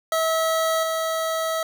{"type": "tone with level steps", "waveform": "25% pulse", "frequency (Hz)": 647, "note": "E5", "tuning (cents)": -32, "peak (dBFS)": [-16, -19], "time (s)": [0.12, 1.63], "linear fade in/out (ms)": 2, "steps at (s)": 0.83, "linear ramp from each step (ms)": 2, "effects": []}